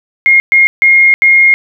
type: tone bursts at uneven times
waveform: sine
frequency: 2139 Hz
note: C7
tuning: 38 cents sharp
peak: -3 dBFS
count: 4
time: 0.26-0.4 / 0.52-0.67 / 0.82-1.14 / 1.22-1.54 s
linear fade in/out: 0 ms
effects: none